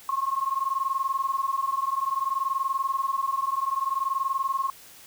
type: tone pair together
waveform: sine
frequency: 1069.4 / 1090 Hz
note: C6 / C#6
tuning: +37 / -29 cents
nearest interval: unison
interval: 34 cents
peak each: -27 dBFS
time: 0.09-4.7 s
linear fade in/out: 2 ms
effects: white hiss -49 dBFS RMS until 5.06 s